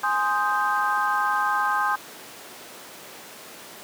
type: chord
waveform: sine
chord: Ab major seventh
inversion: none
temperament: equal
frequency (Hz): 830.6 / 1046.5 / 1244.5 / 1568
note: Ab5 / C6 / Eb6 / G6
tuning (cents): 0 / 0 / 0 / 0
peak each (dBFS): -26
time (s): 0.03-1.96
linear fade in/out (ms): 10
effects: pink hiss -41 dBFS RMS until 3.83 s + high-pass 300 Hz 12 dB/octave